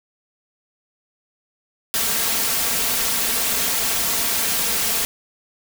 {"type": "noise with comb filter", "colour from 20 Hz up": "white", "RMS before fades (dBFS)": -21, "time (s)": [1.94, 5.05], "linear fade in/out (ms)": 0, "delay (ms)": 4.4, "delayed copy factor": 0.5, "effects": []}